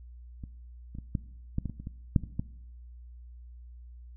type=clicks; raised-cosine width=5 ms; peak=-28 / -30 / -27 / -16 / -16 / -21 / -25 / -29 / -25 / -9 / -27 / -17 dBFS; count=12; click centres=0.438 / 0.951 / 0.986 / 1.152 / 1.584 / 1.657 / 1.697 / 1.8 / 1.871 / 2.162 / 2.237 / 2.395 s; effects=noise-tail reverb RT60 0.9 s tail -20 dB re dry + added 60 Hz sine -45 dBFS peak until 4.16 s